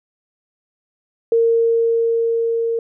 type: tone with level ramp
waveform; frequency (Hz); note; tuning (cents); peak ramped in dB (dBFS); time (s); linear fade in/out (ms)
sine; 460; A#4; -23; -11 to -17; 1.32-2.79; 2
effects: none